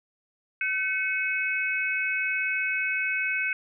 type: tone cluster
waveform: sine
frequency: 1526 / 2208 / 2549 Hz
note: G6 / C#7 / D#7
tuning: -47 / -7 / +41 cents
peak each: -29 dBFS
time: 0.61-3.53 s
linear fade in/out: 2 ms
effects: none